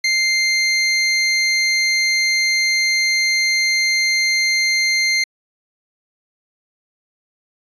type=tone; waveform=25% pulse; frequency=2100 Hz; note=C7; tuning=6 cents sharp; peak=-11 dBFS; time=0.04-5.24 s; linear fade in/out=5 ms; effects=resampled to 22050 Hz